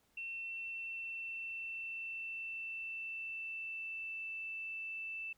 sine tone with pitch glide, 2700 to 2652 Hz, E7 to E7, +41 to +10 cents, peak -40 dBFS, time 0.17-5.33 s, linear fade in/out 5 ms, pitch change -31 cents, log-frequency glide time 0.29-4.33 s, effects pink hiss -74 dBFS RMS until 5.37 s

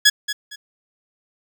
15% pulse tone with echo, 1679 Hz, G#6, 18 cents sharp, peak -3 dBFS, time 0.05-0.1 s, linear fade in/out 10 ms, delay 230 ms, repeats 2, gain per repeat -12 dB, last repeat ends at 0.56 s, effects none

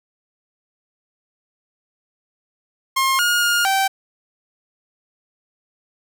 sawtooth tone with pitch steps, 1068 / 1430 / 1419 / 776 Hz, C6 / F6 / F6 / G5, +35 / +41 / +27 / -18 cents, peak -12 dBFS, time 2.96-3.88 s, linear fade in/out 10 ms, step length 230 ms, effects none

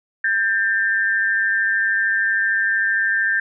sine tone pair together, 1589 / 1793.4 Hz, G6 / A6, +23 / +33 cents, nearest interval major second, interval 210 cents, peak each -19 dBFS, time 0.24-3.4 s, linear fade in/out 5 ms, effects none

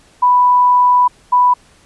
sine tone pair in turn, 989 / 989 Hz, B5 / B5, +2 / +2 cents, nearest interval unison, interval 0 cents, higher neither, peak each -7 dBFS, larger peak neither, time 0.22-1.08 / 1.32-1.54 s, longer first, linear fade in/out 10 ms, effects pink hiss -49 dBFS RMS until 1.85 s + resampled to 24000 Hz

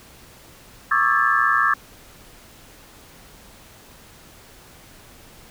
sine tone cluster, 1111 / 1190 / 1315 / 1626 / 1745 Hz, C#6 / D6 / E6 / G#6 / A6, +4 / +22 / -5 / -37 / -15 cents, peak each -22 dBFS, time 0.91-1.74 s, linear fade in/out 5 ms, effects pink hiss -47 dBFS RMS until 5.5 s

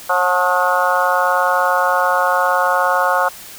harmonic tone with a mistuned harmonic, 180.7 Hz, F#3, 41 cents flat, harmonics 3 / 4 / 5 / 6 / 7 / 8, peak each -20 / -20 / -20 / -20 / -20 / -20 dBFS, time 0.09-3.29 s, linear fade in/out 10 ms, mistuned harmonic 5, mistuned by -38 cents, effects white hiss -36 dBFS RMS until 3.58 s

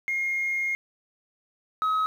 sine tone pair in turn, 2138 / 1275.3 Hz, C7 / D#6, +37 / +42 cents, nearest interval major sixth, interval 895 cents, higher first, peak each -23 / -19 dBFS, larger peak second, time 0.08-0.75 / 1.82-2.06 s, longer first, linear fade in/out 0 ms, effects tanh soft clip ceiling -21 dBFS + 9-bit

